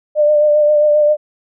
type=tone with vibrato; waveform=sine; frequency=598 Hz; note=D5; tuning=31 cents sharp; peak=-8 dBFS; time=0.15-1.17 s; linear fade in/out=50 ms; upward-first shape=sine; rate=7.5 Hz; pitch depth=24 cents each way; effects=none